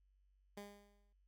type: tone with exponential decay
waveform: 15% pulse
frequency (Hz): 203.5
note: G#3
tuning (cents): -35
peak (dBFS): -40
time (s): 0.57-1.13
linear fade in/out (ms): 5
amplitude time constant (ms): 120
effects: added 48 Hz sine -70 dBFS peak until 1.27 s